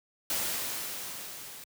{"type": "noise with level ramp", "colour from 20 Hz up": "white", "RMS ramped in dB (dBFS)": [-30, -46], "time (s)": [0.3, 1.64], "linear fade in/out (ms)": 2, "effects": ["high-pass 80 Hz 12 dB/octave"]}